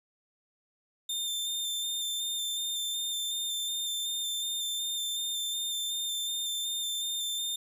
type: tone with vibrato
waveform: sawtooth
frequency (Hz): 3592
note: A7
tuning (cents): +35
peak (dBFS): -28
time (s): 1.09-7.56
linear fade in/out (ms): 5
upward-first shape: square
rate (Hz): 2.7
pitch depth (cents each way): 13
effects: none